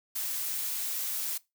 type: noise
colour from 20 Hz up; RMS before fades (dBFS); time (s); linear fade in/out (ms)
blue; -33; 0.15-1.38; 10
effects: noise-tail reverb RT60 0.2 s tail -20 dB re dry